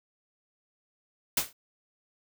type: noise with exponential decay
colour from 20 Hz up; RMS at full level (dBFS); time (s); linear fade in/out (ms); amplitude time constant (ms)
white; -21; 1.37-1.53; 5; 33
effects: none